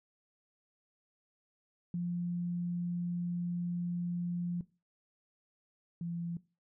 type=tone pair in turn; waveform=sine; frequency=174.61 / 170.52 Hz; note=F3 / F3; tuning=0 / -41 cents; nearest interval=unison; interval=41 cents; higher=first; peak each=-32 / -35 dBFS; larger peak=first; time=1.94-4.61 / 6.01-6.37 s; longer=first; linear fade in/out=2 ms; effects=noise-tail reverb RT60 0.3 s tail -19 dB re dry